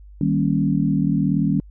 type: chord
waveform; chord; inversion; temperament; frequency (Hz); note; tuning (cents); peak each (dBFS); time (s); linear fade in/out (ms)
sine; Eb dominant seventh; none; equal; 155.56 / 196 / 233.1 / 277.2; Eb3 / G3 / Bb3 / Db4; 0 / 0 / 0 / 0; -21 / -21 / -25 / -22; 0.21-1.6; 2
effects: added 50 Hz sine -40 dBFS peak until 1.7 s